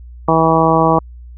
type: harmonic tone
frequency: 162.1 Hz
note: E3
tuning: 29 cents flat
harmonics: 1 / 2 / 3 / 4 / 5 / 6 / 7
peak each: -17 / -17 / -17 / -17 / -17 / -17 / -17 dBFS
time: 0.28-0.99 s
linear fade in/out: 5 ms
effects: added 60 Hz sine -32 dBFS peak until 1.37 s